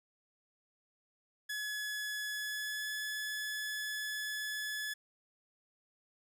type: tone with pitch glide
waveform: sawtooth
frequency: 1700 to 1712.8 Hz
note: G#6 to A6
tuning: +40 to -47 cents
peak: -33 dBFS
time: 1.49-4.94 s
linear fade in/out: 10 ms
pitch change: +13 cents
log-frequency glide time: 2.31-2.89 s
effects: none